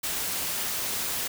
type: noise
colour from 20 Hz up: white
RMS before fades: -30 dBFS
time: 0.03-1.28 s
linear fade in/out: 10 ms
effects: none